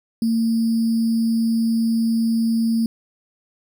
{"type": "tone with sample-and-hold", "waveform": "sine", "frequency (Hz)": 227.5, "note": "A#3", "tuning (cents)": -42, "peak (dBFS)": -16, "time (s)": [0.22, 2.86], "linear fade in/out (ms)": 2, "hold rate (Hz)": 4900, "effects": []}